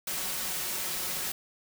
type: noise with comb filter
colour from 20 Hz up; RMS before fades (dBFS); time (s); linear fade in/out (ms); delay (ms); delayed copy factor
white; -33; 0.07-1.32; 5; 5.4; +0.5
effects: none